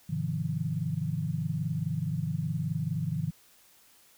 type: chord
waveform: sine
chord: F minor seventh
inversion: first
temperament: equal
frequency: 103.83 / 130.81 / 155.56 / 174.61 Hz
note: Ab2 / C3 / Eb3 / F3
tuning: 0 / 0 / 0 / 0 cents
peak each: -37 / -35 / -31 / -35 dBFS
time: 0.09-3.31 s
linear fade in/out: 10 ms
effects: white hiss -60 dBFS RMS until 4.17 s